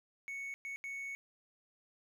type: tone bursts at uneven times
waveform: triangle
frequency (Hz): 2217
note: C#7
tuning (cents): 0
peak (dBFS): -38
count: 3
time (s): 0.28-0.54 / 0.65-0.76 / 0.84-1.15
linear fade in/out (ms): 0
effects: none